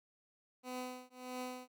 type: tone with tremolo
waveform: 15% pulse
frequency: 252.4 Hz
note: B3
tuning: 38 cents sharp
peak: -33 dBFS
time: 0.63-1.68 s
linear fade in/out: 50 ms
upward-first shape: triangle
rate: 1.6 Hz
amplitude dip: 100%
effects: none